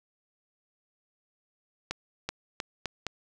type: accelerating click train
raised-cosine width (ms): 0.2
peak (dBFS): -14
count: 5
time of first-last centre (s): 1.91-3.067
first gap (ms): 380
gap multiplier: 0.82
effects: none